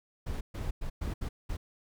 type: noise bursts at uneven times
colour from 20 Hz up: brown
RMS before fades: -34 dBFS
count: 6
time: 0.26-0.41 / 0.54-0.71 / 0.81-0.9 / 1.01-1.14 / 1.21-1.29 / 1.49-1.57 s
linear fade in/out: 10 ms
effects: none